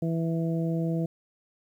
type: harmonic tone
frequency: 164.81 Hz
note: E3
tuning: in tune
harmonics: 1 / 2 / 3 / 4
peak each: -26 / -32 / -36 / -38 dBFS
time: 0.02-1.06 s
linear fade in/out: 5 ms
effects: 10-bit